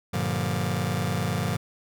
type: chord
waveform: sawtooth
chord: G minor seventh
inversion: none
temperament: just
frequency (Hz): 98 / 117.6 / 147 / 176.4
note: G2 / Bb2 / D3 / F3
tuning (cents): 0 / +16 / +2 / +18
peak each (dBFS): -26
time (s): 0.13-1.57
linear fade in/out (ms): 10
effects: none